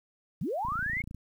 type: linear sweep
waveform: sine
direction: up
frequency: 119.4 to 2214 Hz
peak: -29 dBFS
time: 0.41-1.02 s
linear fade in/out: 5 ms
type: click train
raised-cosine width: 5 ms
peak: -29 dBFS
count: 15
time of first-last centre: 0.65-1.146 s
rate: 28.2 Hz
effects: 10-bit